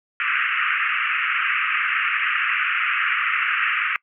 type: band-pass noise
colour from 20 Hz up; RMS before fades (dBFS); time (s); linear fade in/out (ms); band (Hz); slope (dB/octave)
pink; -22; 0.2-3.96; 0; 1200 to 2800; 96
effects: noise-tail reverb RT60 0.1 s tail -24 dB re dry

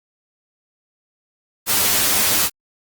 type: noise with comb filter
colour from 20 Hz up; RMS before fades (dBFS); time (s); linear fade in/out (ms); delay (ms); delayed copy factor
white; -17; 1.66-2.5; 50; 10; +0.9
effects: Opus 48 kbps

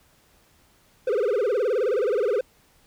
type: tone with vibrato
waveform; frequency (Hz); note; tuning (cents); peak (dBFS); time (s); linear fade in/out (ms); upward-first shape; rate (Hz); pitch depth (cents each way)
triangle; 453.3; A#4; -48; -18; 1.07-2.41; 5; sine; 19; 250
effects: pink hiss -60 dBFS RMS until 2.86 s

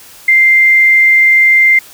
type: tone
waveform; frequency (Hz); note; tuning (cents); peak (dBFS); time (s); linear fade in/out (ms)
sine; 2093; C7; 0; -4; 0.28-1.79; 5
effects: white hiss -37 dBFS RMS until 1.93 s

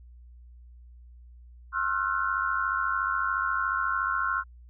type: tone cluster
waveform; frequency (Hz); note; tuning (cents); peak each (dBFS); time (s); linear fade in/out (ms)
sine; 1070 / 1324 / 1398 / 1495; C6 / E6 / F6 / F#6; +38 / +7 / +1 / +17; -30 / -32 / -29 / -32; 1.72-4.44; 50
effects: added 60 Hz sine -47 dBFS peak until 4.69 s

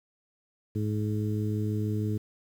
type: harmonic tone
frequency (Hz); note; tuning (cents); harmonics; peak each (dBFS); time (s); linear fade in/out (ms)
106.2; G#2; +39; 1 / 2 / 3 / 4; -28 / -33 / -35 / -38; 0.75-2.18; 10
effects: 9-bit

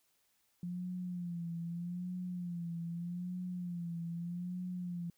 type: tone with vibrato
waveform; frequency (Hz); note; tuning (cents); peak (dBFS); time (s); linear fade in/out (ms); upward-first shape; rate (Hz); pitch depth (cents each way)
sine; 174.61; F3; 0; -37; 0.63-5.1; 2; sine; 0.81; 65
effects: white hiss -75 dBFS RMS until 5.17 s

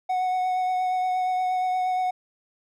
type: tone with vibrato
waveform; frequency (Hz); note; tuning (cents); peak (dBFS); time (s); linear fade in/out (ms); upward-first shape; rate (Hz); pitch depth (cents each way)
triangle; 738; F#5; -5; -20; 0.09-2.11; 10; triangle; 8.5; 17
effects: none

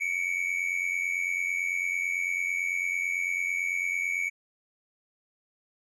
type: tone pair together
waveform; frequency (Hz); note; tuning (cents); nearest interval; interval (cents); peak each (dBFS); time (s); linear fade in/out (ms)
triangle; 2217 / 2306; C#7 / D7; 0 / -32; minor second; 68; -28; 0-4.3; 20
effects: resampled to 32000 Hz

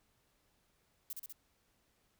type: noise with echo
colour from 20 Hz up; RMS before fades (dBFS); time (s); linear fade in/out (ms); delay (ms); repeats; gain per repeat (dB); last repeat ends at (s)
violet; -42; 1.1-1.13; 2; 65; 3; -2; 1.325
effects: pink hiss -75 dBFS RMS until 2.19 s

